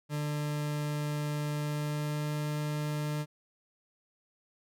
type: tone with pitch glide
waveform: 40% pulse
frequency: 148.5 to 149.71 Hz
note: D3 to D3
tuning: +20 to +34 cents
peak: -30 dBFS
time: 0.09-3.26 s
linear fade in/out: 50 ms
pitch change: +14 cents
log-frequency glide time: 1.57-2.38 s
effects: none